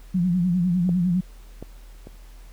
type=tone with vibrato; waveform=sine; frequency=178.1 Hz; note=F3; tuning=34 cents sharp; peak=-18 dBFS; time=0.14-1.21 s; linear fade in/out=10 ms; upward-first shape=sine; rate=9.9 Hz; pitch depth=85 cents each way
type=clicks; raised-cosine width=2 ms; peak=-18 / -21 / -26 dBFS; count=3; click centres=0.892 / 1.626 / 2.071 s
effects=added 40 Hz sine -41 dBFS peak until 2.52 s + pink hiss -55 dBFS RMS until 2.52 s